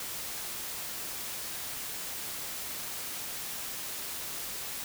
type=noise; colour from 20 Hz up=white; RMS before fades=-38 dBFS; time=0-4.84 s; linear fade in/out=2 ms; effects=none